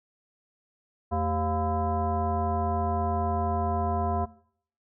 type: tone with frequency modulation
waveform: sine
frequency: 392.5 Hz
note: G4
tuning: 2 cents sharp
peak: -24 dBFS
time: 1.11-4.26 s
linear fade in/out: 20 ms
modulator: 308 Hz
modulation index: 1.9
effects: noise-tail reverb RT60 0.6 s tail -20 dB re dry